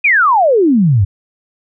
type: exponential sweep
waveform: sine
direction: down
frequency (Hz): 2531 to 89.1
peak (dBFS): -7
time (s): 0.04-1.05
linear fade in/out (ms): 10
effects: none